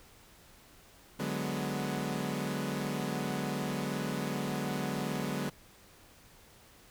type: chord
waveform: sawtooth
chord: G# half-diminished seventh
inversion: second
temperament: equal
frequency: 146.83 / 185 / 207.7 / 246.9 Hz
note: D3 / F#3 / G#3 / B3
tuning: 0 / 0 / 0 / 0 cents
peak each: -34 dBFS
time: 1.19-5.5 s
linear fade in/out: 10 ms
effects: pink hiss -58 dBFS RMS until 6.9 s